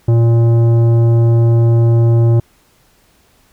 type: tone with tanh clipping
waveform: sine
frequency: 116.2 Hz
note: A#2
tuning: 5 cents flat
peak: -9 dBFS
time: 0.08-2.4 s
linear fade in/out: 5 ms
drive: 12 dB
effects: pink hiss -53 dBFS RMS until 3.52 s